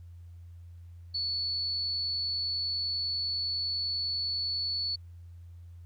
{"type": "tone", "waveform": "sine", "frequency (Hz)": 4435, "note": "C#8", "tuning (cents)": 0, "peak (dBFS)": -29, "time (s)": [1.14, 4.96], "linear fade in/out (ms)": 10, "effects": ["added 86 Hz sine -45 dBFS peak until 5.85 s", "pink hiss -73 dBFS RMS until 5.85 s"]}